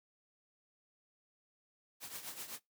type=noise with tremolo; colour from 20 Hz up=white; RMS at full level=-43 dBFS; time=2-2.6 s; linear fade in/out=50 ms; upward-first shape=triangle; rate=7.9 Hz; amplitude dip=75%; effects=noise-tail reverb RT60 0.2 s tail -25 dB re dry + high-pass 100 Hz 12 dB/octave